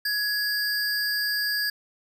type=tone pair together; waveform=square; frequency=1675 / 4738 Hz; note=G#6 / D8; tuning=+14 / +14 cents; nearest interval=octave + tritone; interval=1800 cents; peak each=-27 / -28 dBFS; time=0.05-1.7 s; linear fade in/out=5 ms; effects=none